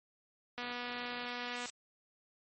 click train, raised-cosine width 0.3 ms, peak -25 dBFS, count 264, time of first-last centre 0.58-1.658 s, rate 244 Hz
blue noise with exponential growth, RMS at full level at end -37 dBFS, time 1.19-1.7 s, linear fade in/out 1 ms, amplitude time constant 110 ms
effects high-pass 60 Hz 12 dB/octave + MP3 32 kbps

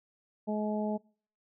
harmonic tone, 212.1 Hz, G#3, 37 cents sharp, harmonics 1 / 2 / 3 / 4, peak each -31 / -37 / -36 / -40 dBFS, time 0.47-0.98 s, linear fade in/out 20 ms, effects noise-tail reverb RT60 0.5 s tail -26 dB re dry

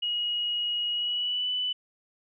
sine tone with pitch glide, 2895 to 2987 Hz, F#7 to F#7, -38 to +16 cents, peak -26 dBFS, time 0.02-1.73 s, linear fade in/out 10 ms, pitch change +54 cents, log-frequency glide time 0.92-1.5 s, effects none

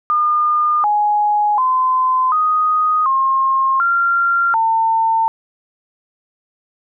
sine tone with pitch steps, 1213 / 835 / 1028 / 1245 / 1068 / 1382 / 900 Hz, D#6 / G#5 / C6 / D#6 / C6 / F6 / A5, -44 / +9 / -31 / +1 / +35 / -19 / +39 cents, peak -12 dBFS, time 0.1-5.28 s, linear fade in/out 0 ms, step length 740 ms, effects none

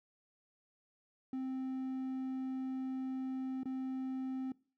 triangle tone with dropouts, 261.6 Hz, C4, in tune, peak -34 dBFS, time 1.33-4.52 s, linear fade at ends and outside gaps 2 ms, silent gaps 3.633-3.656 s, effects noise-tail reverb RT60 0.4 s tail -22 dB re dry

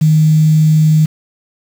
sine tone with quantisation, 155.56 Hz, D#3, in tune, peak -6 dBFS, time 0.01-1.06 s, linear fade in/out 10 ms, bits 5, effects none

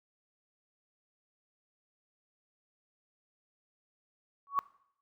sine tone with exponential growth, 1120 Hz, C#6, 18 cents sharp, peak -21 dBFS, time 4.47-4.59 s, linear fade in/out 0 ms, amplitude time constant 25 ms, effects noise-tail reverb RT60 0.7 s tail -21 dB re dry

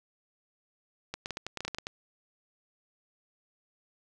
clicks, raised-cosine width 0.2 ms, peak -18 dBFS, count 12, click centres 1.14 / 1.259 / 1.307 / 1.371 / 1.466 / 1.573 / 1.606 / 1.65 / 1.68 / 1.747 / 1.785 / 1.869 s, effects none

